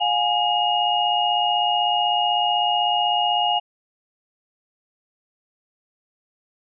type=tone cluster; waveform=sine; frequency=715 / 831 / 2863 Hz; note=F5 / G#5 / F7; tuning=+41 / +1 / +42 cents; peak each=-22 dBFS; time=0-3.6 s; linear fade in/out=20 ms; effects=none